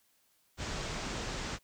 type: low-pass noise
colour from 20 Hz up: pink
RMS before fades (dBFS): -38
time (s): 0.57-1.59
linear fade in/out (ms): 50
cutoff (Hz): 7600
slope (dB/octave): 48
effects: white hiss -71 dBFS RMS until 1.63 s